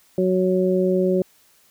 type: harmonic tone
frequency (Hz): 185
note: F#3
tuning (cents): 0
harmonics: 1 / 2 / 3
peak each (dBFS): -21 / -19 / -23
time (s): 0.18-1.22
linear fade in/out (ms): 2
effects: white hiss -57 dBFS RMS until 1.7 s